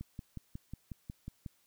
click train, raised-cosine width 5 ms, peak -29 dBFS, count 9, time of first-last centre 0.01-1.462 s, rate 5.51 Hz, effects white hiss -71 dBFS RMS until 1.66 s

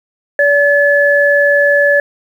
sine tone pair together, 574 / 1720.1 Hz, D5 / A6, -40 / -40 cents, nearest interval octave + perfect fifth, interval 1900 cents, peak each -10 dBFS, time 0.39-2 s, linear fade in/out 2 ms, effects 7-bit

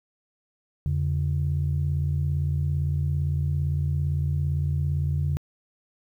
sine tone pair together, 84.73 / 142.4 Hz, E2 / C#3, +48 / +47 cents, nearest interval major sixth, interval 899 cents, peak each -24 dBFS, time 0.86-5.37 s, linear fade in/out 0 ms, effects tanh soft clip ceiling -16 dBFS + 10-bit

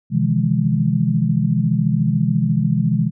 sine tone cluster, 128.4 / 155 / 169.1 / 207.5 Hz, C3 / D#3 / E3 / G#3, -32 / -6 / +44 / -1 cents, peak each -20 dBFS, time 0.1-3.11 s, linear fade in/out 50 ms, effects none

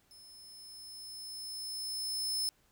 sawtooth tone with level ramp, 5240 Hz, E8, 11 cents flat, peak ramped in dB -51 to -28 dBFS, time 0.11-2.49 s, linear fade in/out 0 ms, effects pink hiss -70 dBFS RMS until 2.71 s

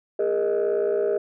sine chord, Ab suspended second, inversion none, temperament equal with one note detuned, 407.7 / 466.2 / 622.3 Hz, Ab4 / Bb4 / Eb5, -32 / 0 / 0 cents, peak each -21 / -24 / -25 dBFS, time 0.19-1.18 s, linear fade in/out 5 ms, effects tanh soft clip ceiling -16 dBFS

